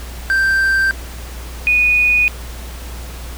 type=tone pair in turn; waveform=triangle / sine; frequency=1568 / 2475 Hz; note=G6 / D#7; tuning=0 / -10 cents; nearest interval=minor sixth; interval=790 cents; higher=second; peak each=-10 dBFS; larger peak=neither; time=0.3-0.91 / 1.67-2.28 s; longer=neither; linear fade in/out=0 ms; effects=added 60 Hz sine -28 dBFS peak until 3.37 s + pink hiss -35 dBFS RMS until 3.37 s